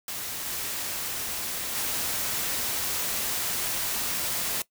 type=noise with level steps; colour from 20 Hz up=white; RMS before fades=-34 / -32 / -29 dBFS; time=0.08-4.62 s; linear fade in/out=2 ms; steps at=0.46 / 1.75 s; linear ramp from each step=2 ms; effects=noise-tail reverb RT60 0.1 s tail -19 dB re dry